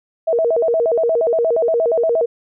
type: tone with vibrato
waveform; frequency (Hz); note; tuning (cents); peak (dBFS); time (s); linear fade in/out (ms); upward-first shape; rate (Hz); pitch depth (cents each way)
sine; 553; C#5; -4; -13; 0.27-2.26; 10; square; 8.5; 280
effects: none